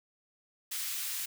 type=high-pass noise; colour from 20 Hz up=white; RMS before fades=-36 dBFS; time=0.71-1.26 s; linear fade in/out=10 ms; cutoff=1800 Hz; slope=12 dB/octave; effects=none